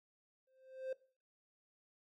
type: tone with exponential growth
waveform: triangle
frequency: 523.3 Hz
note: C5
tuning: in tune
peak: -34 dBFS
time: 0.47-0.93 s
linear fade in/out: 5 ms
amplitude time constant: 98 ms
effects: noise-tail reverb RT60 0.4 s tail -19 dB re dry